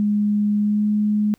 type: tone with pitch glide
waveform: sine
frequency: 207.7 to 210 Hz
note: G#3 to G#3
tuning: 0 to +19 cents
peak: -16 dBFS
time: 0-1.34 s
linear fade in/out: 0 ms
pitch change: +19 cents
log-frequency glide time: 0.59-0.84 s
effects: pink hiss -61 dBFS RMS until 1.38 s